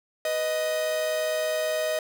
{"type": "tone pair together", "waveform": "45% pulse", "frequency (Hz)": [496.1, 625], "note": ["B4", "D#5"], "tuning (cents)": [8, 8], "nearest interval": "major third", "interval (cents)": 400, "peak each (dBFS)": [-34, -25], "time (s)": [0.25, 1.99], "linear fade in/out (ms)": 2, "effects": []}